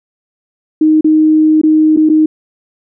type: tone with dropouts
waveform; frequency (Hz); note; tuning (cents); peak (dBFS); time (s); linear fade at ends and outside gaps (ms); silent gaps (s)
sine; 311.1; D#4; 0; -5; 0.81-2.26; 5; 1.01-1.044 / 1.615-1.634 / 1.964-1.971 / 2.091-2.097
effects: none